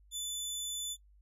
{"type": "tone", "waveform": "20% pulse", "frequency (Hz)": 3500, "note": "A7", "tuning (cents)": -10, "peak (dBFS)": -30, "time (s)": [0.11, 0.97], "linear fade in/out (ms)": 50, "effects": ["noise-tail reverb RT60 0.1 s tail -18 dB re dry", "added 50 Hz sine -59 dBFS peak until 1.21 s"]}